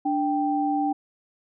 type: tone pair together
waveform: sine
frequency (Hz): 293.7 / 784.1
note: D4 / G5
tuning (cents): 0 / 0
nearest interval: octave + perfect fourth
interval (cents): 1700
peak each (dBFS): -24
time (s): 0.05-0.93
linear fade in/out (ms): 10
effects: none